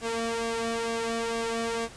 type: tone with flanger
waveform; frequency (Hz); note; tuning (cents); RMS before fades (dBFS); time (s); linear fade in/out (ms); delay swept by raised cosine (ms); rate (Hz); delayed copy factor
sawtooth; 229.5; A#3; -27; -30; 0.01-1.89; 50; 1.8 to 2.7; 2.2; +0.85
effects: pink hiss -47 dBFS RMS until 1.96 s + resampled to 22050 Hz